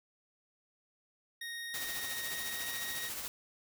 25% pulse tone with pitch glide, 1864.7 to 1879.8 Hz, A#6 to A#6, 0 to +14 cents, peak -36 dBFS, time 1.41-3.09 s, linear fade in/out 5 ms, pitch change +14 cents, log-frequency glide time 2.14-2.8 s
white noise with tremolo, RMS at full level -39 dBFS, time 1.74-3.28 s, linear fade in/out 0 ms, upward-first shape sine, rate 14 Hz, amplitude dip 40%
effects none

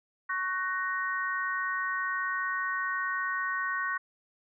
sine chord, F# major, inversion second, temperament equal with one note detuned, 1108.7 / 1499.8 / 1864.7 Hz, C#6 / F#6 / A#6, 0 / +23 / 0 cents, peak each -33 dBFS, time 0.29-3.98 s, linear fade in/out 10 ms, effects none

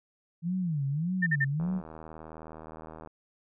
sine tone with vibrato, 160 Hz, D#3, 49 cents sharp, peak -27 dBFS, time 0.42-1.82 s, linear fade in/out 50 ms, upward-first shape sine, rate 1.7 Hz, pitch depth 270 cents each way
sine tone bursts, 1800 Hz, A6, 39 cents sharp, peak -23 dBFS, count 3, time 1.22-1.448 s, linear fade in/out 10 ms, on 46 ms, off 45 ms
click train, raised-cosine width 1 ms, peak -30 dBFS, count 118, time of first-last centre 1.6-3.074 s, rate 79.4 Hz
effects none

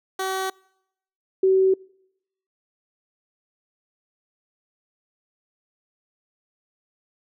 15% pulse / sine tone pair in turn, 380.2 / 380.2 Hz, F#4 / F#4, +47 / +47 cents, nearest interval unison, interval 0 cents, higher neither, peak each -18 / -14 dBFS, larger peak second, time 0.19-0.5 / 1.43-1.74 s, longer neither, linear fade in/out 5 ms, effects noise-tail reverb RT60 0.8 s tail -26 dB re dry

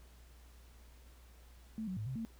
sine tone with pitch steps, 219.9 / 186.1 / 107.2 / 131.1 / 225.9 Hz, A3 / F#3 / A2 / C3 / A3, -1 / +10 / -45 / +4 / +46 cents, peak -37 dBFS, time 1.78-2.25 s, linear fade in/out 0 ms, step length 94 ms, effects added 60 Hz sine -56 dBFS peak until 2.39 s + pink hiss -65 dBFS RMS until 2.39 s

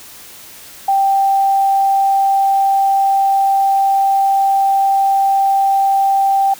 sine tone, 784 Hz, G5, in tune, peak -10 dBFS, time 0.88-6.54 s, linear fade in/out 5 ms, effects white hiss -37 dBFS RMS until 6.59 s

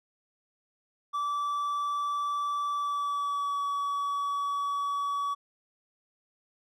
triangle tone with pitch glide, 1159 to 1136.5 Hz, D6 to C#6, -23 to +43 cents, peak -26 dBFS, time 1.13-5.35 s, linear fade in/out 20 ms, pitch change -34 cents, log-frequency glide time 2.72-3.63 s, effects none

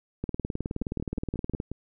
two click trains, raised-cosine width 3 ms, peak -17 / -20 dBFS, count 27 / 6, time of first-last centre 0.24-1.601 / 0.82-1.716 s, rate 19.1 / 5.58 Hz, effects none

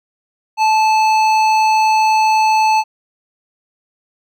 sine tone with hard clipping, 872 Hz, A5, 16 cents flat, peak -12 dBFS, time 0.57-2.84 s, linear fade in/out 50 ms, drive 12 dB, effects none

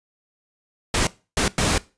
pink noise bursts at uneven times, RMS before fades -20 dBFS, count 3, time 0.94-1.07 / 1.37-1.48 / 1.58-1.78 s, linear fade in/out 2 ms, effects noise-tail reverb RT60 0.3 s tail -20 dB re dry + resampled to 22050 Hz

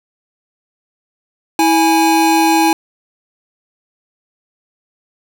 square tone pair together, 325.2 / 830.6 Hz, E4 / G#5, -23 / 0 cents, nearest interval octave + major third, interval 1623 cents, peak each -13 dBFS, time 1.59-2.73 s, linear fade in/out 2 ms, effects none

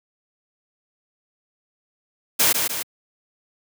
white noise with echo, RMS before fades -17 dBFS, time 2.39-2.53 s, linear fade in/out 10 ms, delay 150 ms, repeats 2, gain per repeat -5 dB, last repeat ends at 2.83 s, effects high-pass 150 Hz 12 dB/octave

